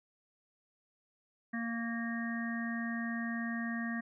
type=harmonic tone with a mistuned harmonic; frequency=231.7 Hz; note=A#3; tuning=10 cents flat; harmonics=1 / 3 / 5 / 7 / 8; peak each=-35 / -47 / -48 / -45 / -41 dBFS; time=1.53-4.01 s; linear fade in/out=10 ms; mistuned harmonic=5; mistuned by=-16 cents; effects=none